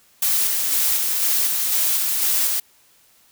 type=noise with tremolo; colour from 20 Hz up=blue; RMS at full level=-19 dBFS; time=0.22-2.6 s; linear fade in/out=5 ms; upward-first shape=square; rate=2 Hz; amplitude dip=25%; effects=white hiss -56 dBFS RMS until 3.31 s